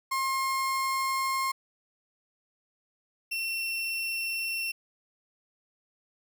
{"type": "tone pair in turn", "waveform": "35% pulse", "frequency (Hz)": [1068, 2711], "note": ["C6", "E7"], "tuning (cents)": [35, 48], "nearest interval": "octave + major third", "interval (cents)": 1613, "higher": "second", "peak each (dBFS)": [-25, -28], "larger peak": "first", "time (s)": [[0.11, 1.52], [3.31, 4.72]], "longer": "neither", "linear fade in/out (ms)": 10, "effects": []}